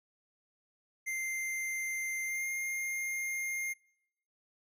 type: tone with pitch glide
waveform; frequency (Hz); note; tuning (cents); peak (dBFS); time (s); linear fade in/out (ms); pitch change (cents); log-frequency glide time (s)
square; 2091 to 2119; C7 to C7; -2 to +21; -34; 1.06-3.74; 20; +23; 2.25-2.46
effects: noise-tail reverb RT60 0.8 s tail -25 dB re dry